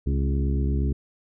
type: harmonic tone with a mistuned harmonic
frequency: 68.5 Hz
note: C#2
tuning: 20 cents flat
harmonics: 1 / 2 / 3 / 4 / 5 / 6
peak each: -22 / -28 / -32 / -34 / -36 / -38 dBFS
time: 0.06-0.93 s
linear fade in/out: 10 ms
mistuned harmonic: 3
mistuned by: +56 cents
effects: none